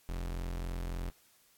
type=tone; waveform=40% pulse; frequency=43.53 Hz; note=F1; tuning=5 cents flat; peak=-34 dBFS; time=0.09-1.1 s; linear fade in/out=0 ms; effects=white hiss -66 dBFS RMS until 1.57 s + AAC 64 kbps